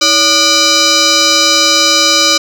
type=tone with frequency modulation; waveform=sine; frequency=568 Hz; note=C#5; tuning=42 cents sharp; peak=-4 dBFS; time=0.01-2.38 s; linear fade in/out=10 ms; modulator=891 Hz; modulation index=6.4; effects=tanh soft clip ceiling -5 dBFS + 7-bit